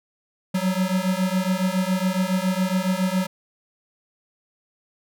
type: beating tone pair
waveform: square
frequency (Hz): 182.8 / 190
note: F#3 / F#3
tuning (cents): -21 / +46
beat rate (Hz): 7.2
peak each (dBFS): -24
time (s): 0.54-3.27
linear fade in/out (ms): 10
effects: none